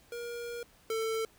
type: tone pair in turn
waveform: square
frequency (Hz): 474.2 / 446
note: A#4 / A4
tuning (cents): +30 / +23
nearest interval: minor second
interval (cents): 107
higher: first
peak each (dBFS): -38 / -31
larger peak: second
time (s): 0.12-0.63 / 0.9-1.25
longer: first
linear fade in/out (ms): 2
effects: pink hiss -62 dBFS RMS until 1.38 s